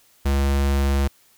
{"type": "tone", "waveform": "square", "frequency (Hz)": 69.3, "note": "C#2", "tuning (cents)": 0, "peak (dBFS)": -18, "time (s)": [0.25, 1.08], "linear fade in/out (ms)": 10, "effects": ["white hiss -57 dBFS RMS until 1.37 s"]}